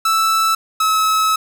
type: tone pair in turn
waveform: 45% pulse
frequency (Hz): 1318.5 / 1291.4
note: E6 / E6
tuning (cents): 0 / -36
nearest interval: unison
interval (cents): 36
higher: first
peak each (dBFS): -13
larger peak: neither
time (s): 0.05-0.55 / 0.8-1.36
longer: second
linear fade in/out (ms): 5
effects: none